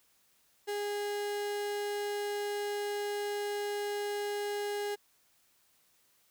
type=tone; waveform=35% pulse; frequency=410.8 Hz; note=G#4; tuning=19 cents flat; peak=-31 dBFS; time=0.67-4.96 s; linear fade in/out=20 ms; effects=white hiss -69 dBFS RMS until 6.3 s